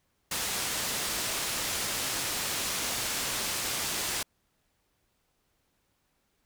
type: low-pass noise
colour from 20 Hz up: white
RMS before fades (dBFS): -32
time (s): 0.31-4.23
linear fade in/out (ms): 5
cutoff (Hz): 9200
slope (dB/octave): 12
effects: pink hiss -74 dBFS RMS until 6.45 s